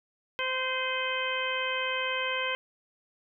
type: harmonic tone with a mistuned harmonic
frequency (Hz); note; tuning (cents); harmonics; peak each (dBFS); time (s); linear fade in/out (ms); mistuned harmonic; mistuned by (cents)
518; C5; -17; 1 / 2 / 3 / 4 / 5 / 6; -35 / -35 / -35 / -35 / -35 / -35; 0.39-2.55; 0; 5; -27
effects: none